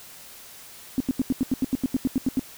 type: tone bursts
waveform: sine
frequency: 261.6 Hz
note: C4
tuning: in tune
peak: -18 dBFS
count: 14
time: 0.98-2.394 s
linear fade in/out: 0 ms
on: 23 ms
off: 84 ms
effects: white hiss -45 dBFS RMS until 2.57 s